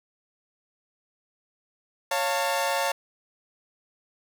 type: chord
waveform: sawtooth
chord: Db augmented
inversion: none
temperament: equal with one note detuned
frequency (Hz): 554.4 / 698.5 / 897.5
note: Db5 / F5 / A5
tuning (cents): 0 / 0 / +34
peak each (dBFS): -24 / -26 / -24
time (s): 2.11-2.92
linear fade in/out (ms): 5
effects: none